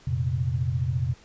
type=chord; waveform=sine; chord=F suspended fourth; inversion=none; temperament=just; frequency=87.31 / 116.41 / 130.96 Hz; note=F2 / Bb2 / C3; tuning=0 / -2 / +2 cents; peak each=-29 / -28 / -26 dBFS; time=0.07-1.14 s; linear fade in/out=5 ms; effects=pink hiss -54 dBFS RMS until 1.24 s + resampled to 16000 Hz